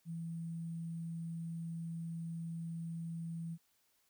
sine tone with sample-and-hold, 166 Hz, E3, 12 cents sharp, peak -39 dBFS, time 0.05-3.58 s, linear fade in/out 50 ms, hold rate 8820 Hz, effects white hiss -75 dBFS RMS until 4.09 s

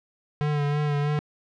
square tone with vibrato, 146.83 Hz, D3, in tune, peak -23 dBFS, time 0.41-1.19 s, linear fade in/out 0 ms, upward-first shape sine, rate 3.1 Hz, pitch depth 32 cents each way, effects low-pass 3000 Hz 12 dB/octave

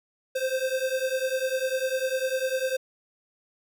square beating tone pair, 517 / 527 Hz, C5 / C5, -21 / +12 cents, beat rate 10 Hz, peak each -29 dBFS, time 0.35-2.77 s, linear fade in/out 10 ms, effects none

